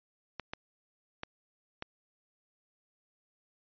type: clicks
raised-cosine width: 0.3 ms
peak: -21 dBFS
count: 4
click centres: 0.397 / 0.535 / 1.234 / 1.824 s
effects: resampled to 11025 Hz